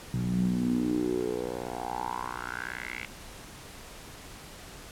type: tone with band-pass filter sweep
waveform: 10% pulse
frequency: 60.9 Hz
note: B1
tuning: 24 cents flat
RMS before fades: -31 dBFS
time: 0.14-3.06 s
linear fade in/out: 0 ms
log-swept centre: 140 to 2400 Hz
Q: 5.5
effects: pink hiss -46 dBFS RMS until 4.91 s + low-pass 12000 Hz 12 dB/octave